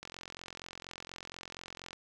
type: click train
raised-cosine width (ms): 0.2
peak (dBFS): -26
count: 85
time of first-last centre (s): 0.03-1.93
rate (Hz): 44.2
effects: none